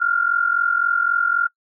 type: tone pair together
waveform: sine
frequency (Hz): 1383.2 / 1427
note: F6 / F6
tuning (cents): -17 / +37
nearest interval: minor second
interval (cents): 54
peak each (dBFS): -18 / -19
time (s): 0-1.48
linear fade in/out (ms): 20
effects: noise-tail reverb RT60 0.1 s tail -26 dB re dry